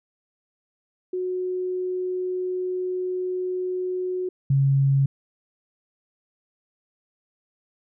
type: tone pair in turn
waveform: sine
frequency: 366.5 / 137.28 Hz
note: F#4 / C#3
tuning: -16 / -16 cents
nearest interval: octave + perfect fourth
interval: 1700 cents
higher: first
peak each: -24 / -16 dBFS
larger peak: second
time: 1.13-4.29 / 4.5-5.06 s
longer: first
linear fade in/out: 5 ms
effects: none